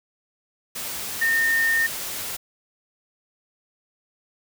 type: tone in noise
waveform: sine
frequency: 1826 Hz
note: A#6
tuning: 36 cents flat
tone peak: -18 dBFS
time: 1.21-1.87 s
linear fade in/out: 10 ms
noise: white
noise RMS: -31 dBFS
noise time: 0.75-2.37 s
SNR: +10 dB
effects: none